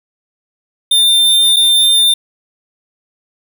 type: tone with dropouts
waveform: square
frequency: 3601 Hz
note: A7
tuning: 39 cents sharp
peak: -8 dBFS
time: 0.91-2.14 s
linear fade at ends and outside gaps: 5 ms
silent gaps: 1.562-1.566 s
effects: none